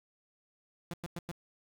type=tone bursts; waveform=sawtooth; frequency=171.7 Hz; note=F3; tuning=29 cents flat; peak=-33 dBFS; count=4; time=0.91-1.314 s; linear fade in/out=0 ms; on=26 ms; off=100 ms; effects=10-bit